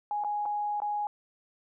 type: tone with dropouts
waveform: sine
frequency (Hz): 830.6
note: G#5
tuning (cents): 0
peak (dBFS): -28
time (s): 0.11-1.07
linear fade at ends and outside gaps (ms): 1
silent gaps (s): 0.238-0.246 / 0.455-0.459 / 0.802-0.819
effects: none